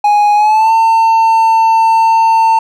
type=tone with pitch glide; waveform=triangle; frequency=830 to 899.9 Hz; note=G#5 to A5; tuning=-1 to +39 cents; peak=-4 dBFS; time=0.04-2.59 s; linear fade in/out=5 ms; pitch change=+140 cents; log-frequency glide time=0.35-0.72 s; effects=none